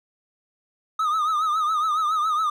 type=tone with vibrato; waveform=triangle; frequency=1250 Hz; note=D#6; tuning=8 cents sharp; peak=-18 dBFS; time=0.99-2.5 s; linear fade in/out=5 ms; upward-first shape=triangle; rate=7.2 Hz; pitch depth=100 cents each way; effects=none